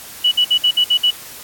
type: tone bursts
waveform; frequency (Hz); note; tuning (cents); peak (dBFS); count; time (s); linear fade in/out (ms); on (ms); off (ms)
sine; 2948; F#7; -7; -10; 7; 0.24-1.108; 10; 76; 56
effects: white hiss -35 dBFS RMS until 1.43 s + AAC 64 kbps